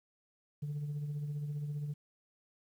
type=tone with tremolo; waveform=sine; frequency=146.83 Hz; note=D3; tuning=in tune; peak=-31 dBFS; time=0.62-1.94 s; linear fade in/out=10 ms; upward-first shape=triangle; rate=15 Hz; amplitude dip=55%; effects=tanh soft clip ceiling -33 dBFS + 11-bit